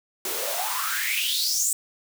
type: noise with high-pass filter sweep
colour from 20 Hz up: white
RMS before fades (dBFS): -26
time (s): 0.25-1.73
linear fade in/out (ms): 2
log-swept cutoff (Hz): 350 to 8200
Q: 7.5
effects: none